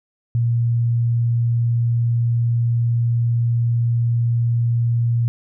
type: tone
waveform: sine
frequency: 117.8 Hz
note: A#2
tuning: 19 cents sharp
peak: -15 dBFS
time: 0.35-5.28 s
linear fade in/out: 0 ms
effects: none